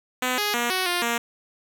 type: tone with pitch steps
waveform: 5% pulse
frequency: 252.8 / 415.4 / 238.7 / 372.3 / 352.2 / 234.9 Hz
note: B3 / G#4 / A#3 / F#4 / F4 / A#3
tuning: +41 / 0 / +41 / +11 / +15 / +13 cents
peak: -11 dBFS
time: 0.22-1.18 s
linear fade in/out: 5 ms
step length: 160 ms
effects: none